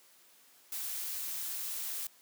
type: noise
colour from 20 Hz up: blue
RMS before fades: -38 dBFS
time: 0.72-2.07 s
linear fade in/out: 2 ms
effects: white hiss -62 dBFS RMS until 2.21 s + high-pass 200 Hz 12 dB/octave